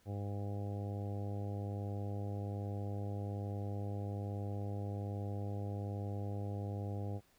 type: harmonic tone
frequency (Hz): 101.2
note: G#2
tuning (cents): -44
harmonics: 1 / 2 / 3 / 4 / 5 / 6 / 7 / 8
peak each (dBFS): -38 / -47 / -49 / -51 / -50 / -55 / -54 / -55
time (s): 0.05-7.21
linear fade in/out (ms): 50
effects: pink hiss -70 dBFS RMS until 7.38 s